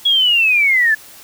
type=linear sweep; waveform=sine; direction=down; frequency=3356 to 1700 Hz; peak=-10 dBFS; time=0.05-0.95 s; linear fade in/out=10 ms; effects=white hiss -40 dBFS RMS until 1.23 s